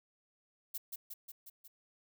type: noise with echo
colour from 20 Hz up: violet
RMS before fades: -39 dBFS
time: 0.74-0.78 s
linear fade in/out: 10 ms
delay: 180 ms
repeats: 5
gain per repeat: -3 dB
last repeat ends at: 1.68 s
effects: none